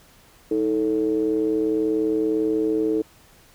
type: ring-modulated tone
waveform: triangle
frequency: 60.1 Hz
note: B1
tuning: 46 cents flat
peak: -14 dBFS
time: 0.51-3.02 s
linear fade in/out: 5 ms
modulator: 379 Hz
effects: pink hiss -53 dBFS RMS until 3.54 s